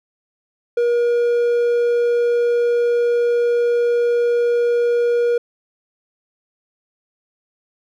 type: tone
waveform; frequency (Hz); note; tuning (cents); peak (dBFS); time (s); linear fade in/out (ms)
triangle; 476.8; A#4; +39; -12; 0.77-5.38; 5
effects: none